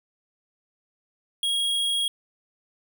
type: tone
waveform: square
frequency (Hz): 3291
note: G#7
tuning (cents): -16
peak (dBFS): -23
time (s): 1.43-2.08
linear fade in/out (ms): 2
effects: 9-bit